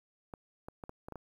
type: clicks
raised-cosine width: 1 ms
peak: -29 dBFS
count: 7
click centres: 0.338 / 0.685 / 0.838 / 0.894 / 1.085 / 1.123 / 1.157 s
effects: 10-bit